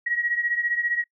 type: beating tone pair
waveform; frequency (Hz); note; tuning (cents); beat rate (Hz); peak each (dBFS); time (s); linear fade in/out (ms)
sine; 1903 / 1918; A#6 / A#6; +35 / +49; 15; -24 / -28; 0.06-1.04; 10
effects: noise-tail reverb RT60 0.1 s tail -23 dB re dry